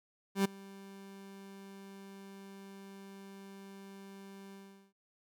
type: tone with ADSR envelope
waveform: 30% pulse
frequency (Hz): 196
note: G3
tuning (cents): 0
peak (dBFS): -22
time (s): 0.35-4.93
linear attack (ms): 99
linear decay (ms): 10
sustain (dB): -24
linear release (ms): 400
effects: none